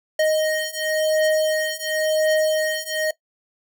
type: beating tone pair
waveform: square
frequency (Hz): 622.3 / 623.24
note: D#5 / D#5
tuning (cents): 0 / +3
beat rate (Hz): 0.94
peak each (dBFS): -23 / -22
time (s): 0.19-3.11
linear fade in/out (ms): 5
effects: noise-tail reverb RT60 0.1 s tail -18 dB re dry